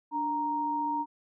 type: tone pair together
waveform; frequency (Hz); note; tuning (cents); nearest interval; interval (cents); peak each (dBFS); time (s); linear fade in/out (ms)
sine; 293.9 / 933; D4 / A#5; +1 / +1; octave + minor sixth; 2000; -35 / -28; 0.11-1.06; 50
effects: none